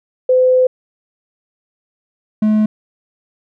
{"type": "tone pair in turn", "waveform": ["sine", "triangle"], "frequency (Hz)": [510, 214.4], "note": ["C5", "A3"], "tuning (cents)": [-44, -45], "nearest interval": "octave + minor third", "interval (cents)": 1501, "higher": "first", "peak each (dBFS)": -8, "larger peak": "neither", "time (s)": [[0.29, 0.67], [2.42, 2.66]], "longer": "first", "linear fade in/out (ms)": 5, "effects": []}